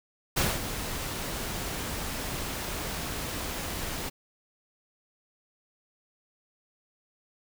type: noise with ADSR envelope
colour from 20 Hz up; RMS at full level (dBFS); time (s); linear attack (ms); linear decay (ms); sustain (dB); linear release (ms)
pink; -24; 0.36-4.1; 16; 210; -10; 16
effects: none